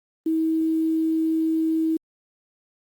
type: tone with quantisation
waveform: sine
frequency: 321.1 Hz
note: E4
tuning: 45 cents flat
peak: -19 dBFS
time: 0.26-1.97 s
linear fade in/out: 5 ms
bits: 8
effects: Opus 32 kbps